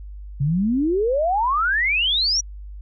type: exponential sweep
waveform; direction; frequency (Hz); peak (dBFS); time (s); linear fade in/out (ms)
sine; up; 131.6 to 5920; -17; 0.4-2.41; 10
effects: added 50 Hz sine -33 dBFS peak until 2.81 s